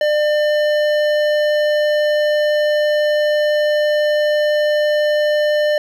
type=tone with hard clipping; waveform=sine; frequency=599 Hz; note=D5; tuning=34 cents sharp; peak=-15 dBFS; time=0.01-5.78 s; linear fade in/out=2 ms; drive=13 dB; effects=none